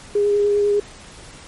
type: tone with vibrato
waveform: sine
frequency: 410 Hz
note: G#4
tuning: 22 cents flat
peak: -14 dBFS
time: 0.15-0.8 s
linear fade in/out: 5 ms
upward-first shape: triangle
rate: 10 Hz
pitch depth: 14 cents each way
effects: pink hiss -41 dBFS RMS until 1.47 s + MP3 48 kbps